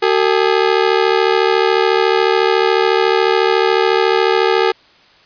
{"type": "ring-modulated tone", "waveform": "sawtooth", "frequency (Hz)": 415.3, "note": "G#4", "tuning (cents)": 0, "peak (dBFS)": -4, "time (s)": [0.02, 4.72], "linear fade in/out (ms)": 10, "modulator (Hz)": 37, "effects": ["white hiss -48 dBFS RMS until 5.25 s", "resampled to 11025 Hz"]}